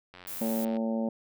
click train, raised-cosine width 0.3 ms, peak -31 dBFS, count 58, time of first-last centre 0.14-0.768 s, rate 90.7 Hz
violet noise, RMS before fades -38 dBFS, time 0.27-0.65 s, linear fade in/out 5 ms
harmonic tone, 112.5 Hz, A2, 39 cents sharp, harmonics 2 / 3 / 4 / 5 / 6 / 7 / 8, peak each -28 / -41 / -40 / -34 / -45 / -44 / -47 dBFS, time 0.41-1.09 s, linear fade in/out 5 ms
effects none

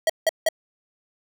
square tone bursts, 643 Hz, E5, 43 cents flat, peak -17 dBFS, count 3, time 0.07-0.488 s, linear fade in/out 2 ms, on 26 ms, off 170 ms, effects none

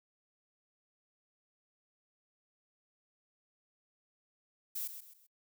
violet noise with echo, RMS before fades -38 dBFS, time 4.75-4.88 s, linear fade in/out 10 ms, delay 130 ms, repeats 3, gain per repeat -9 dB, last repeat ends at 5.27 s, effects noise-tail reverb RT60 0.1 s tail -25 dB re dry

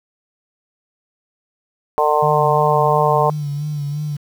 harmonic tone, 150.6 Hz, D3, 44 cents sharp, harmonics 3 / 4 / 5 / 6 / 7, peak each -19 / -19 / -19 / -19 / -19 dBFS, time 1.98-3.3 s, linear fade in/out 0 ms
sine tone with vibrato, 146.83 Hz, D3, in tune, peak -20 dBFS, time 2.22-4.17 s, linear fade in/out 10 ms, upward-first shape sine, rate 2.9 Hz, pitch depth 51 cents each way
effects 7-bit

